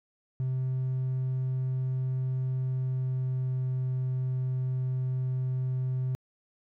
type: tone with pitch glide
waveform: triangle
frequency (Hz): 129.7 to 128.88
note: C3 to C3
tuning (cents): -15 to -26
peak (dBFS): -24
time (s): 0.4-6.15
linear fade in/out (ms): 0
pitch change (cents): -11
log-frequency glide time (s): 2.58-3.74
effects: tanh soft clip ceiling -22 dBFS